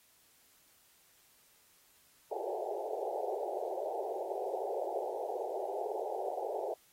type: band-pass noise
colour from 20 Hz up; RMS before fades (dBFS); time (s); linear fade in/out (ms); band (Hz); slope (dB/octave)
pink; -37; 2.31-6.74; 5; 370 to 850; 96
effects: white hiss -66 dBFS RMS until 6.92 s + AAC 48 kbps